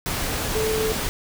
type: tone in noise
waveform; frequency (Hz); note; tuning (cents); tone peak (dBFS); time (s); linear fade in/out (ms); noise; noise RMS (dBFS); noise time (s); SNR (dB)
sine; 437.6; A4; -9; -22; 0.55-0.92; 0; pink; -26; 0.06-1.09; +1
effects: none